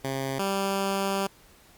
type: tone pair in turn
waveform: 10% pulse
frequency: 134.8 / 195.8 Hz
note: C#3 / G3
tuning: -48 / -2 cents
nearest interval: tritone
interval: 646 cents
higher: second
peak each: -20 / -17 dBFS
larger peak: second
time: 0.04-0.39 / 0.39-1.27 s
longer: second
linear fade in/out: 5 ms
effects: pink hiss -56 dBFS RMS until 1.77 s + Opus 48 kbps